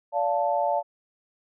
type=chord; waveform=sine; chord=D minor; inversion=none; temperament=equal with one note detuned; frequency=577.6 / 698.5 / 880 Hz; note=D5 / F5 / A5; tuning=-29 / 0 / 0 cents; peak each=-26 dBFS; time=0.12-0.83 s; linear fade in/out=50 ms; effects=none